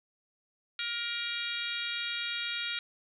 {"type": "harmonic tone", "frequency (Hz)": 471.6, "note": "A#4", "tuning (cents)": 20, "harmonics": [3, 4, 5, 6, 7, 8, 9], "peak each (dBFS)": [-39, -43, -38, -43, -39, -40, -47], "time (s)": [0.79, 2.79], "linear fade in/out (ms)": 2, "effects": []}